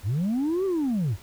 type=linear two-way sweep; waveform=sine; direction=up then down; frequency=82.41 to 395.6 to 82.41 Hz; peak=-20 dBFS; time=0.03-1.17 s; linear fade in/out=50 ms; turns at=0.65 s; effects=tanh soft clip ceiling -21 dBFS + pink hiss -50 dBFS RMS until 1.22 s